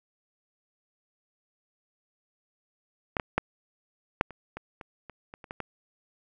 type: clicks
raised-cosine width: 0.5 ms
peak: -12 / -13 / -8 / -6 / -28 / -22 / -26 / -28 / -27 / -30 / -21 / -18 dBFS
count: 12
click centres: 3.168 / 3.198 / 3.38 / 4.211 / 4.307 / 4.57 / 4.812 / 5.097 / 5.339 / 5.442 / 5.509 / 5.603 s
effects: none